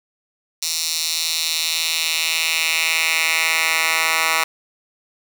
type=tone with high-pass filter sweep; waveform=10% pulse; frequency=161.8 Hz; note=E3; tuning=32 cents flat; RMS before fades=-20 dBFS; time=0.62-4.44 s; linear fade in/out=5 ms; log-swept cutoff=5000 to 1500 Hz; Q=1.9; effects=none